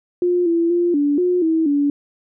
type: tone with pitch steps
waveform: sine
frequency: 354.7 / 336.3 / 347.9 / 288.7 / 358.9 / 322.8 / 286.6 Hz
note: F4 / E4 / F4 / D4 / F4 / E4 / D4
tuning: +27 / +35 / -7 / -30 / +47 / -36 / -42 cents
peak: -14 dBFS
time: 0.22-1.9 s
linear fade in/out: 2 ms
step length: 240 ms
effects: none